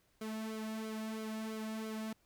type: tone with flanger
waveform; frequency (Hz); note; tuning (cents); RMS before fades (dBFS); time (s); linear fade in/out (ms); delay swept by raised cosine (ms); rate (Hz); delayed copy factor
sawtooth; 219.1; A3; -7; -41; 0.21-2.13; 5; 1.1 to 2.6; 3; -0.7
effects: pink hiss -73 dBFS RMS until 2.25 s